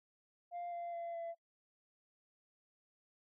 sine tone with pitch steps, 698.5 / 690.1 / 681.8 / 673.5 Hz, F5 / F5 / F5 / E5, 0 / -21 / -42 / +37 cents, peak -38 dBFS, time 0.51-1.35 s, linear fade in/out 50 ms, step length 210 ms, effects noise-tail reverb RT60 0.1 s tail -25 dB re dry + tanh soft clip ceiling -39 dBFS

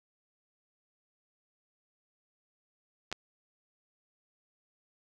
clicks, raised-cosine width 0.2 ms, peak -26 / -15 dBFS, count 2, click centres 3.116 / 3.126 s, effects none

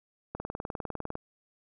click train, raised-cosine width 1 ms, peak -21 dBFS, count 17, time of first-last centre 0.35-1.154 s, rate 19.9 Hz, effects none

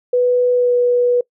sine tone with pitch glide, 493.9 to 488.5 Hz, B4 to B4, 0 to -19 cents, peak -11 dBFS, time 0.13-1.21 s, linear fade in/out 5 ms, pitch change -19 cents, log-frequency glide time 0.53-0.74 s, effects noise-tail reverb RT60 0.1 s tail -23 dB re dry

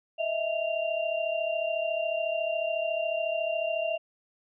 sine tone cluster, 629 / 663 / 2777 Hz, D#5 / E5 / F7, +19 / +10 / -10 cents, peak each -31 / -29 / -35 dBFS, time 0.18-3.98 s, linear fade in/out 20 ms, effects none

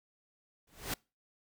pink noise with exponential growth, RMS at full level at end -31 dBFS, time 0.67-0.94 s, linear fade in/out 5 ms, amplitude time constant 57 ms, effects noise-tail reverb RT60 0.3 s tail -26 dB re dry

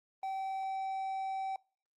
triangle tone, 770 Hz, G5, 31 cents flat, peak -32 dBFS, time 0.23-1.56 s, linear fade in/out 2 ms, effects noise-tail reverb RT60 0.4 s tail -26 dB re dry + Opus 24 kbps

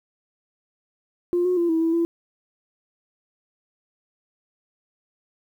sine tone with pitch steps, 351.2 / 362.7 / 342.6 / 324.7 / 328.3 / 336.7 Hz, F4 / F#4 / F4 / E4 / E4 / E4, +10 / -34 / -33 / -26 / -7 / +37 cents, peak -17 dBFS, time 1.33-2.05 s, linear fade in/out 0 ms, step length 120 ms, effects tanh soft clip ceiling -14 dBFS + 9-bit

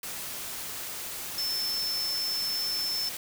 sine tone in noise, 5300 Hz, E8, 9 cents sharp, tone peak -28 dBFS, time 1.38-3.09 s, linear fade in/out 2 ms, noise white, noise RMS -37 dBFS, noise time 0.03-3.17 s, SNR +6 dB, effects none

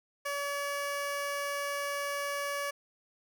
15% pulse tone, 569 Hz, C#5, 45 cents sharp, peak -26 dBFS, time 0.25-2.71 s, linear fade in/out 10 ms, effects none

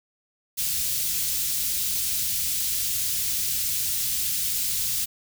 white band-stop noise, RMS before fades -26 dBFS, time 0.57-5.06 s, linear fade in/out 20 ms, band 130 to 3600 Hz, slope 12 dB/octave, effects none

